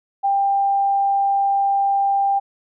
sine tone, 793 Hz, G5, 20 cents sharp, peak -15 dBFS, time 0.23-2.4 s, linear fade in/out 20 ms, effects none

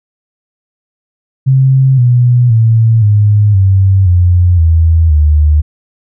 sine tone with pitch steps, 132.9 / 122.58 / 113.05 / 104.27 / 96.17 / 88.7 / 81.81 / 75.45 Hz, C3 / B2 / A2 / G#2 / G2 / F2 / E2 / D2, +27 / -13 / +47 / +7 / -33 / +27 / -13 / +47 cents, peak -4 dBFS, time 1.46-5.62 s, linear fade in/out 20 ms, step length 520 ms, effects none

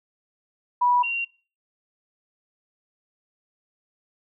sine tone pair in turn, 978 / 2759 Hz, B5 / F7, -17 / -22 cents, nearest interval octave + tritone, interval 1795 cents, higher second, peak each -17 / -24 dBFS, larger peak first, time 0.81-1.03 / 1.03-1.25 s, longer neither, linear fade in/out 10 ms, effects noise-tail reverb RT60 0.4 s tail -23 dB re dry

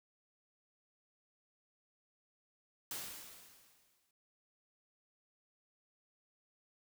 white noise with exponential decay, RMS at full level -41 dBFS, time 2.91-4.11 s, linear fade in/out 2 ms, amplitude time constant 260 ms, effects none

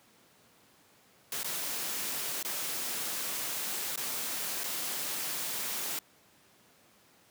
white noise with dropouts, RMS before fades -35 dBFS, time 1.32-5.99 s, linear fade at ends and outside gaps 2 ms, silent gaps 1.432-1.444 / 2.428-2.448 / 3.96-3.975 / 4.636-4.64 s, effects pink hiss -62 dBFS RMS until 7.3 s + high-pass 150 Hz 12 dB/octave

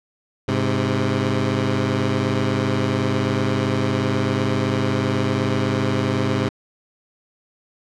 15% pulse tone pair together, 102.87 / 130.81 Hz, G#2 / C3, -16 / 0 cents, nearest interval major third, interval 416 cents, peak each -15 dBFS, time 0.48-6.49 s, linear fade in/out 5 ms, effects low-pass 5000 Hz 12 dB/octave

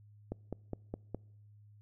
click train, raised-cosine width 2 ms, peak -24 dBFS, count 5, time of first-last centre 0.32-1.146 s, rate 4.84 Hz, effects noise-tail reverb RT60 0.8 s tail -26 dB re dry + added 104 Hz sine -56 dBFS peak until 1.81 s

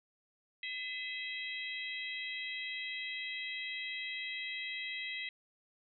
harmonic tone with a mistuned harmonic, 646 Hz, E5, 35 cents flat, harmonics 3 / 4 / 5 / 6, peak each -41 / -43 / -45 / -47 dBFS, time 0.63-5.29 s, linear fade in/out 2 ms, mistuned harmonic 3, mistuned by +76 cents, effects none

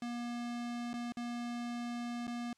square tone with dropouts, 239 Hz, A#3, 43 cents sharp, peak -38 dBFS, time 0.02-2.53 s, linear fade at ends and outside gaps 2 ms, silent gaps 0.932-0.939 / 1.122-1.17 / 2.27-2.277 s, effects white hiss -75 dBFS RMS until 2.57 s + low-pass 7000 Hz 12 dB/octave

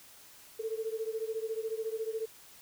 sine beating tone pair, 439.5 / 453.5 Hz, A4 / A#4, -2 / -48 cents, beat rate 14 Hz, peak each -35 / -37 dBFS, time 0.59-2.26 s, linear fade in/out 10 ms, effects white hiss -55 dBFS RMS until 2.61 s

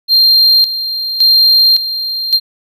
triangle tone with tremolo, 4186 Hz, C8, in tune, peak -4 dBFS, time 0.08-2.4 s, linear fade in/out 50 ms, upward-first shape square, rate 0.89 Hz, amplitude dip 70%, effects none

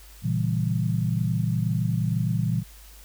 sine chord, A# diminished seventh, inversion none, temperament equal, 116.54 / 138.59 / 164.81 / 196 Hz, A#2 / C#3 / E3 / G3, 0 / 0 / 0 / 0 cents, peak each -25 / -30 / -26 / -31 dBFS, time 0.22-2.64 s, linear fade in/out 50 ms, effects added 51 Hz sine -46 dBFS peak until 3.04 s + white hiss -51 dBFS RMS until 3.04 s

